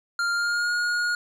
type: tone with pitch glide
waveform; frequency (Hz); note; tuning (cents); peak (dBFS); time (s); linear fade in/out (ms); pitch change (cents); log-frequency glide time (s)
square; 1396.9 to 1436.2; F6 to F6; 0 to +48; -23; 0.19-1.15; 2; +48; 0.33-0.72
effects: low-pass 7000 Hz 12 dB/octave + 10-bit